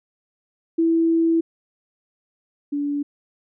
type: tone pair in turn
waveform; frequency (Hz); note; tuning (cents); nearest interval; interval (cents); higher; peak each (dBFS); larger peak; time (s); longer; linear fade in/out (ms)
sine; 329.6 / 288; E4 / D4; 0 / -34; major second; 234; first; -15 / -21; first; 0.78-1.41 / 2.72-3.03; first; 10
effects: none